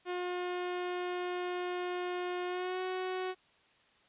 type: tone with pitch glide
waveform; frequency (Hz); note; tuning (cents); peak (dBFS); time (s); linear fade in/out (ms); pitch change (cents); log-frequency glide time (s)
sawtooth; 358.3 to 370.7; F4 to F#4; +44 to +3; -30; 0.05-3.35; 50; +59; 2.46-2.81
effects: white hiss -66 dBFS RMS until 4.08 s + resampled to 8000 Hz